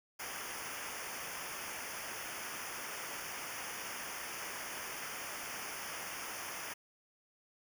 pink noise with comb filter, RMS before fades -43 dBFS, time 0.19-6.74 s, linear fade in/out 10 ms, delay 0.25 ms, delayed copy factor -0.95, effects none

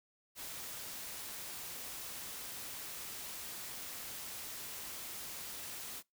white noise, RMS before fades -45 dBFS, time 0.35-6.03 s, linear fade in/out 50 ms, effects noise-tail reverb RT60 0.2 s tail -25 dB re dry

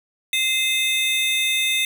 square tone cluster, 2078 / 2586 / 3625 Hz, C7 / E7 / A#7, -12 / -34 / -49 cents, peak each -25 / -25 / -22 dBFS, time 0.33-1.85 s, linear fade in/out 2 ms, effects none

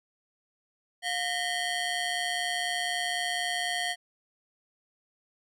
20% pulse ring-modulated tone, 1278 Hz, D#6, 46 cents sharp, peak -20 dBFS, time 1.02-3.96 s, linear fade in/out 50 ms, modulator 567 Hz, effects low-pass 11000 Hz 12 dB/octave

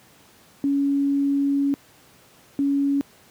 sine tone bursts at uneven times, 280.1 Hz, C#4, 18 cents sharp, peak -18 dBFS, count 2, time 0.64-1.74 / 2.59-3.01 s, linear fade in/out 0 ms, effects pink hiss -53 dBFS RMS until 3.3 s + high-pass 100 Hz 12 dB/octave

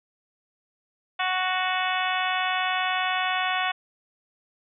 harmonic tone with a mistuned harmonic, 370 Hz, F#4, in tune, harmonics 2 / 3 / 4 / 5 / 6 / 7 / 8 / 9, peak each -28 / -30 / -31 / -32 / -33 / -33 / -34 / -35 dBFS, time 1.19-3.72 s, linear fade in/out 10 ms, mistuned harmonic 9, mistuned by +64 cents, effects none

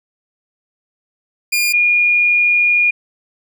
sawtooth / sine tone pair in turn, 2416 / 2431 Hz, D7 / D#7, +48 / -41 cents, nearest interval unison, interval 11 cents, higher second, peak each -10 dBFS, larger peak neither, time 1.52-1.73 / 1.73-2.91 s, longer second, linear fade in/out 10 ms, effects none

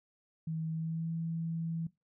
sine tone with pitch glide, 160.5 to 164.63 Hz, E3 to E3, -46 to -2 cents, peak -33 dBFS, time 0.47-1.87 s, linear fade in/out 5 ms, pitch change +44 cents, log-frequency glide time 0.71-1.11 s, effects noise-tail reverb RT60 0.2 s tail -19 dB re dry

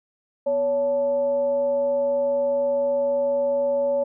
sine tone with frequency modulation, 562 Hz, C#5, 24 cents sharp, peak -19 dBFS, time 0.46-4.04 s, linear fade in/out 10 ms, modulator 315 Hz, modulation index 0.29, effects none

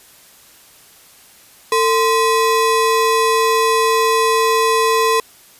square ring-modulated tone, 742 Hz, F#5, 5 cents sharp, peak -10 dBFS, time 1.72-5.2 s, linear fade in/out 2 ms, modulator 293 Hz, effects white hiss -46 dBFS RMS until 5.59 s + resampled to 32000 Hz

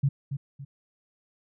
sine tone with echo, 138.59 Hz, C#3, in tune, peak -19 dBFS, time 0.03-0.09 s, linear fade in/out 10 ms, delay 280 ms, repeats 2, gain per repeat -9 dB, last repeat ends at 0.65 s, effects none

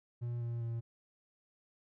triangle tone with pitch steps, 119.6 / 117.82 / 116.06 Hz, A#2 / A#2 / A#2, +45 / +19 / -7 cents, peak -33 dBFS, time 0.21-0.81 s, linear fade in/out 20 ms, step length 200 ms, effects none

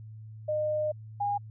sine tone pair in turn, 610 / 814.3 Hz, D#5 / G#5, -34 / -34 cents, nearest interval perfect fourth, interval 500 cents, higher second, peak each -26 dBFS, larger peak neither, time 0.48-0.92 / 1.2-1.38 s, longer first, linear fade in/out 10 ms, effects added 109 Hz sine -42 dBFS peak until 1.5 s

